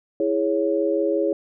sine chord, C# minor, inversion first, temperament equal, 329.6 / 415.3 / 554.4 Hz, E4 / G#4 / C#5, 0 / 0 / 0 cents, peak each -23 dBFS, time 0.2-1.33 s, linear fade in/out 2 ms, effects none

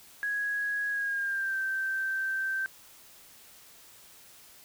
sine tone with pitch glide, 1661.2 to 1558.9 Hz, G#6 to G6, 0 to -10 cents, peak -28 dBFS, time 0.23-2.66 s, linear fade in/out 0 ms, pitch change -110 cents, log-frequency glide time 0.9-1.58 s, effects white hiss -54 dBFS RMS until 4.64 s

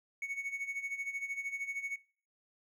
triangle tone with tremolo, 2220 Hz, C#7, 2 cents sharp, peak -32 dBFS, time 0.22-1.96 s, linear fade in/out 2 ms, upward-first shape sine, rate 13 Hz, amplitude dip 80%, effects noise-tail reverb RT60 0.4 s tail -20 dB re dry

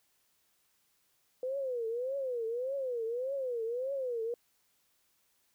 sine tone with vibrato, 498.7 Hz, B4, 17 cents sharp, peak -32 dBFS, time 1.43-4.34 s, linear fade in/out 2 ms, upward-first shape triangle, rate 1.7 Hz, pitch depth 210 cents each way, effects white hiss -73 dBFS RMS until 5.54 s

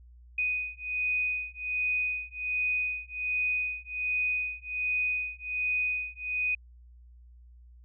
sine beating tone pair, 2490 / 2491.3 Hz, D#7 / D#7, +1 / +2 cents, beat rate 1.3 Hz, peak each -31 dBFS, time 0.38-6.55 s, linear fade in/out 5 ms, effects added 60 Hz sine -50 dBFS peak until 7.84 s

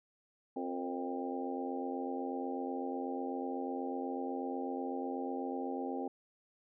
harmonic tone with a mistuned harmonic, 88.1 Hz, F2, 16 cents sharp, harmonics 3 / 4 / 5 / 6 / 7 / 8 / 9, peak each -39 / -43 / -43 / -46 / -49 / -53 / -42 dBFS, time 0.56-6.08 s, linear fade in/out 5 ms, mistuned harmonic 5, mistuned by +57 cents, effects none

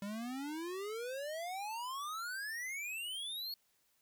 square exponential sweep, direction up, 195.9 to 4418 Hz, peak -40 dBFS, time 0.02-3.54 s, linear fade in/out 2 ms, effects white hiss -75 dBFS RMS until 4.01 s

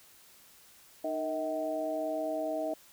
harmonic tone with a mistuned harmonic, 153.5 Hz, D#3, 23 cents flat, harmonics 2 / 3 / 4 / 5, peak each -37 / -43 / -32 / -41 dBFS, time 1.04-2.74 s, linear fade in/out 5 ms, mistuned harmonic 4, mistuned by +65 cents, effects white hiss -58 dBFS RMS until 2.92 s

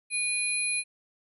sine tone cluster, 2448 / 4108 / 10150 Hz, D#7 / C8 / D#9, -29 / -33 / +33 cents, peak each -29 / -37 / -29 dBFS, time 0.1-0.84 s, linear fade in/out 50 ms, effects none

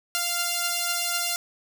5% pulse tone pair together, 697 / 1390 Hz, F5 / F6, -4 / -9 cents, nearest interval octave, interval 1195 cents, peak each -16 dBFS, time 0.15-1.36 s, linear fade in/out 0 ms, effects none

